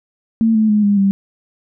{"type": "tone with pitch steps", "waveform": "sine", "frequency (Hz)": [225.1, 217.6, 210.3, 203.2, 196.41], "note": ["A3", "A3", "G#3", "G#3", "G3"], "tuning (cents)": [40, -19, 22, -38, 4], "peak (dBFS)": -10, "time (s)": [0.41, 1.11], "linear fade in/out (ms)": 0, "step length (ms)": 140, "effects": []}